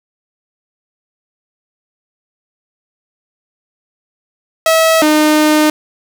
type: tone pair in turn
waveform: sawtooth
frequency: 647 / 305.3 Hz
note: E5 / D#4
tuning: -32 / -33 cents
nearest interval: octave + minor second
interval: 1301 cents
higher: first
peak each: -4 dBFS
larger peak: neither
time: 4.66-5.02 / 5.02-5.7 s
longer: second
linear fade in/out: 2 ms
effects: none